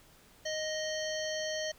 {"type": "harmonic tone", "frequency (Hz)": 622.3, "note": "D#5", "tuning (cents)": 0, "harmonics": [1, 3, 5, 7, 9, 10], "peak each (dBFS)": [-35, -40, -42, -43, -45, -45], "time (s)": [0.45, 1.72], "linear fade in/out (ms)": 10, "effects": ["pink hiss -60 dBFS RMS until 1.78 s"]}